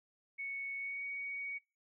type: tone with pitch glide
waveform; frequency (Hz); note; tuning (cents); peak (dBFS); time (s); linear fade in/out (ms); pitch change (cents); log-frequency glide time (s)
sine; 2217 to 2243; C#7 to C#7; 0 to +20; -38; 0.38-1.59; 20; +20; 0.78-1.03
effects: noise-tail reverb RT60 0.3 s tail -22 dB re dry